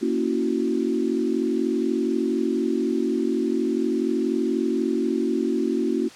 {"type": "chord", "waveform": "sine", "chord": "F# dominant seventh", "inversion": "first", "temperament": "equal", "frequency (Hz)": [233.1, 277.2, 329.6, 370], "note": ["A#3", "C#4", "E4", "F#4"], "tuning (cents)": [0, 0, 0, 0], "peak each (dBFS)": -26, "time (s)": [0.01, 6.09], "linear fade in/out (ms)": 20, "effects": ["white hiss -44 dBFS RMS until 6.15 s", "low-pass 6000 Hz 12 dB/octave"]}